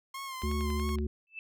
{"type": "tone with vibrato", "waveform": "sawtooth", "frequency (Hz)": 1065, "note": "C6", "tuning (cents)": 30, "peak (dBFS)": -34, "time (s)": [0.14, 0.96], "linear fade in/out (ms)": 5, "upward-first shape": "sine", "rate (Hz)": 3, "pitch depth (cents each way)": 51}
{"type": "click train", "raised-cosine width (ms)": 0.3, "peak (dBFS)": -30, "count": 7, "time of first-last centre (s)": [0.42, 0.986], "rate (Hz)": 10.6}
{"type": "harmonic tone", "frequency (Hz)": 73.42, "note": "D2", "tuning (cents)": 0, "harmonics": [1, 3, 5], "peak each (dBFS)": [-30, -35, -37], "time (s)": [0.43, 1.07], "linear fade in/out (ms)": 5}
{"type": "tone with exponential growth", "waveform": "sine", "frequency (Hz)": 2637, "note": "E7", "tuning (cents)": 0, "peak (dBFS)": -34, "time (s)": [1.27, 1.39], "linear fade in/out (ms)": 1, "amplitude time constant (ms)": 24}
{"effects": []}